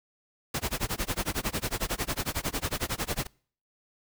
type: noise with tremolo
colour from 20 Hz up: pink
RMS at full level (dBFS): -28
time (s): 0.54-3.27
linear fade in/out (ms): 5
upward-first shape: sine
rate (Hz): 11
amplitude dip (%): 100
effects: noise-tail reverb RT60 0.5 s tail -26 dB re dry